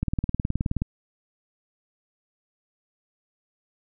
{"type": "click train", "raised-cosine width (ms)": 5, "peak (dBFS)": -12, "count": 16, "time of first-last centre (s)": [0.03, 0.819], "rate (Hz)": 19, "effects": []}